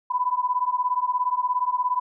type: beating tone pair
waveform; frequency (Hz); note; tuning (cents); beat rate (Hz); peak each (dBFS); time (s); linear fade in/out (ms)
sine; 987.8 / 1004.8; B5 / B5; 0 / +30; 17; -24; 0.1-2; 10
effects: none